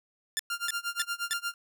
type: tone bursts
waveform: 10% pulse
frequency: 1760 Hz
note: A6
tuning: in tune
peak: -18 dBFS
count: 4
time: 0.37-1.332 s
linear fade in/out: 0 ms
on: 23 ms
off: 290 ms
type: tone with tremolo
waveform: sawtooth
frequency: 1396.9 Hz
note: F6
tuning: in tune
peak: -25 dBFS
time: 0.5-1.54 s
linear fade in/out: 2 ms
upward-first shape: sine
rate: 8.5 Hz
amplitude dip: 95%
effects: none